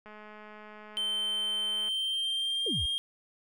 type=click train; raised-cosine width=0.5 ms; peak=-34 dBFS; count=388; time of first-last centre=0.06-1.885 s; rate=212 Hz
type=tone with pitch glide; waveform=triangle; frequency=3100 to 3219 Hz; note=G7 to G7; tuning=-20 to +45 cents; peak=-27 dBFS; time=0.97-2.98 s; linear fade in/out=0 ms; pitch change=+65 cents; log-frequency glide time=1.71-2.85 s
type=exponential sweep; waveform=sine; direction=down; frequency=520 to 51 Hz; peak=-32 dBFS; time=2.66-2.86 s; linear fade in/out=5 ms
effects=none